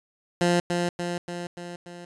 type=tone with echo; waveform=15% pulse; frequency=174.61 Hz; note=F3; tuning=in tune; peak=-13 dBFS; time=0.41-0.6 s; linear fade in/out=2 ms; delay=290 ms; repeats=5; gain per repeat=-4 dB; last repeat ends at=2.05 s; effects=resampled to 22050 Hz